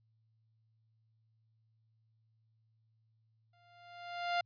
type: tone with exponential growth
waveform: sawtooth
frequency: 698.5 Hz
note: F5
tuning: in tune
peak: -25 dBFS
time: 3.53-4.41 s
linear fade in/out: 5 ms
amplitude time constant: 190 ms
effects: added 111 Hz sine -70 dBFS peak until 4.45 s + resampled to 11025 Hz